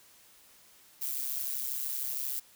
violet noise with amplitude modulation, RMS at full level -31 dBFS, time 1.01-2.4 s, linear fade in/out 10 ms, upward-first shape sine, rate 133 Hz, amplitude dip 80%, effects white hiss -59 dBFS RMS until 2.55 s

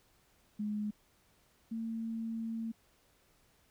sine tone pair in turn, 209.9 / 226.1 Hz, G#3 / A3, +19 / +47 cents, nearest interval minor second, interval 128 cents, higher second, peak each -33 / -35 dBFS, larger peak first, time 0.59-0.91 / 1.71-2.72 s, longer second, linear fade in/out 10 ms, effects pink hiss -69 dBFS RMS until 3.7 s

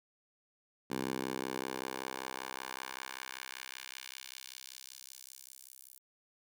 10% pulse tone with high-pass filter sweep, 65.2 Hz, C2, 5 cents flat, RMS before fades -43 dBFS, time 0.9-5.99 s, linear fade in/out 10 ms, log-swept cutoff 230 to 11000 Hz, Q 0.94, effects none

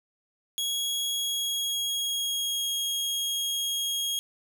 sawtooth tone with pitch glide, 3322 to 3274 Hz, G#7 to G#7, 0 to -25 cents, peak -24 dBFS, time 0.58-4.19 s, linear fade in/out 0 ms, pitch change -25 cents, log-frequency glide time 1.07-2.7 s, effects none

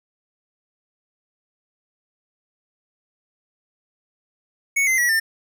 square tone with pitch steps, 2217 / 2069 / 1930 / 1800.8 Hz, C#7 / C7 / B6 / A6, 0 / -20 / -40 / +40 cents, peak -17 dBFS, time 4.76-5.2 s, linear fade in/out 10 ms, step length 110 ms, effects none

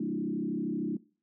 sine tone with frequency modulation, 261.6 Hz, C4, in tune, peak -29 dBFS, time 0-0.97 s, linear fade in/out 5 ms, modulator 32.9 Hz, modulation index 2.3, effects noise-tail reverb RT60 0.4 s tail -22 dB re dry

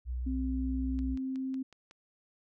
sine tone, 61.74 Hz, B1, in tune, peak -32 dBFS, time 0.05-1.18 s, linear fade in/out 50 ms
sine tone with pitch glide, 261.6 to 263.4 Hz, C4 to C4, 0 to +12 cents, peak -32 dBFS, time 0.26-1.63 s, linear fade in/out 10 ms, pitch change +12 cents, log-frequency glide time 0.57-1.5 s
click train, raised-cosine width 0.2 ms, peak -36 dBFS, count 6, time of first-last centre 0.99-1.911 s, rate 5.43 Hz
effects none

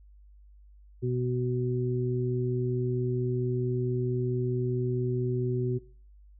harmonic tone, 124.5 Hz, B2, 14 cents sharp, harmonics 1 / 2 / 3, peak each -28 / -36 / -30 dBFS, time 1.02-5.79 s, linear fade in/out 20 ms, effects noise-tail reverb RT60 0.4 s tail -19 dB re dry + added 50 Hz sine -51 dBFS peak until 6.39 s

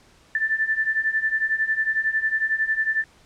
sine beating tone pair, 1760 / 1771 Hz, A6 / A6, 0 / +11 cents, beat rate 11 Hz, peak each -25 / -22 dBFS, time 0.35-3.04 s, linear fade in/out 2 ms, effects pink hiss -55 dBFS RMS until 3.25 s + low-pass 8000 Hz 12 dB/octave

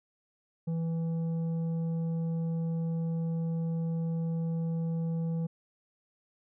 sine tone with tanh clipping, 164.81 Hz, E3, in tune, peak -30 dBFS, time 0.67-5.47 s, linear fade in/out 10 ms, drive 7 dB, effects none

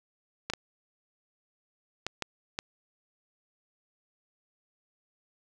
clicks, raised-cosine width 0.2 ms, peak -14 dBFS, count 5, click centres 0.5 / 0.536 / 2.066 / 2.223 / 2.589 s, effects none

